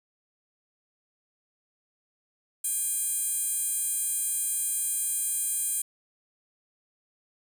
15% pulse tone with high-pass filter, 808 Hz, G#5, 48 cents flat, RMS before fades -29 dBFS, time 2.64-5.82 s, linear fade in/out 5 ms, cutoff 9500 Hz, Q 4.5, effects none

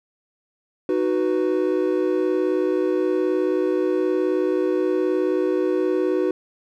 triangle chord, B major, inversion first, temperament equal, 311.1 / 370 / 493.9 Hz, D#4 / F#4 / B4, 0 / 0 / 0 cents, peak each -22 / -19 / -23 dBFS, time 0.89-6.31 s, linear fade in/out 2 ms, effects none

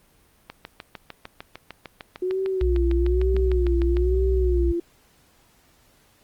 click train, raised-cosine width 0.3 ms, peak -19 dBFS, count 24, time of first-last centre 0.5-3.969 s, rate 6.63 Hz
sine tone with vibrato, 361.8 Hz, F#4, 39 cents flat, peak -22 dBFS, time 2.22-4.8 s, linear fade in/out 5 ms, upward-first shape sine, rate 1.1 Hz, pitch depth 100 cents each way
sine tone, 61.74 Hz, B1, in tune, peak -19 dBFS, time 2.61-4.72 s, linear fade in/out 5 ms
effects pink hiss -59 dBFS RMS until 6.23 s + Opus 32 kbps

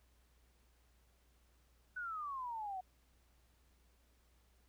sine exponential sweep, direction down, 1506 to 730 Hz, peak -40 dBFS, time 1.96-2.81 s, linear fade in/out 10 ms, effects added 60 Hz sine -69 dBFS peak until 4.68 s + pink hiss -75 dBFS RMS until 4.68 s

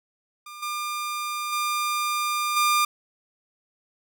sawtooth tone with level steps, 1200 Hz, D6, 37 cents sharp, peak -35 / -24 / -20 / -15 dBFS, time 0.46-2.85 s, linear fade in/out 5 ms, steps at 0.62 / 1.52 / 2.56 s, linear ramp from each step 10 ms, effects none

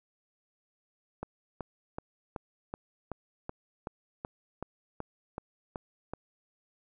click train, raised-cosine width 1 ms, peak -22 dBFS, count 14, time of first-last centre 1.23-6.136 s, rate 2.65 Hz, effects none

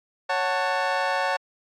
25% pulse chord, F# minor, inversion second, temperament just, 555 / 740 / 888 Hz, C#5 / F#5 / A5, +2 / 0 / +16 cents, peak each -23 dBFS, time 0.29-1.37 s, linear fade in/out 10 ms, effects low-pass 4000 Hz 12 dB/octave + AAC 64 kbps

